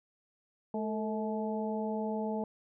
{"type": "harmonic tone with a mistuned harmonic", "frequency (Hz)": 214.9, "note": "A3", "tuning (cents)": -41, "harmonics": [1, 2, 3, 4], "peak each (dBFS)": [-34, -37, -39, -40], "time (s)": [0.74, 2.44], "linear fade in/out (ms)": 2, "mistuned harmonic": 2, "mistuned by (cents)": 55, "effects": []}